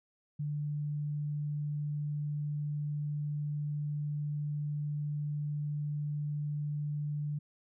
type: tone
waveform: sine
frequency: 147.7 Hz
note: D3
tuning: 10 cents sharp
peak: -32 dBFS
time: 0.39-7.39 s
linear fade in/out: 10 ms
effects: none